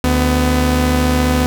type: tone pair together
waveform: sawtooth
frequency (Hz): 74.39 / 250.7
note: D2 / B3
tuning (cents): +23 / +26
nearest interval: octave + major sixth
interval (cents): 2103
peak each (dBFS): -11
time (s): 0.04-1.46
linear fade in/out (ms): 0
effects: none